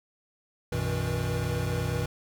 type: tone cluster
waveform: square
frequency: 62.4 / 93.1 / 121.3 / 159.8 / 484.2 Hz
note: B1 / F#2 / B2 / D#3 / B4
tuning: +19 / +11 / -31 / +47 / -34 cents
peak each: -39 / -33 / -32 / -34 / -37 dBFS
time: 0.72-2.06 s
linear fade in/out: 5 ms
effects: none